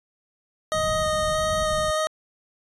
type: tone with vibrato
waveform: 25% pulse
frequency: 622.3 Hz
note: D#5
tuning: in tune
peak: -18 dBFS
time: 0.72-2.07 s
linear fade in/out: 0 ms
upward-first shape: square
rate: 1.6 Hz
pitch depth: 8 cents each way
type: low-pass noise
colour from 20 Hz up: pink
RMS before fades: -34 dBFS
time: 0.74-1.91 s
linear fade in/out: 5 ms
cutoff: 220 Hz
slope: 96 dB/octave
effects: resampled to 24000 Hz